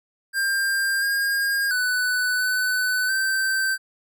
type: tone with pitch steps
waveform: square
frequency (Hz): 1593 / 1619 / 1494 / 1503 / 1553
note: G6 / G#6 / F#6 / F#6 / G6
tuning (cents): +27 / -45 / +16 / +27 / -17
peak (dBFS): -21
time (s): 0.33-3.78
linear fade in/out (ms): 50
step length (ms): 690
effects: none